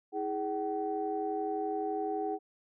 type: tone cluster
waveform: sine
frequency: 323.3 / 415.1 / 759 Hz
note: E4 / G#4 / F#5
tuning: -34 / -1 / +44 cents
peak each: -37 / -34 / -34 dBFS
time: 0.12-2.39 s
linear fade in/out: 50 ms
effects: tanh soft clip ceiling -21 dBFS